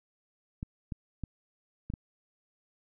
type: clicks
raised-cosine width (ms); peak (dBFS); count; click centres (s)
5; -23; 5; 0.629 / 0.922 / 1.237 / 1.901 / 1.938
effects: none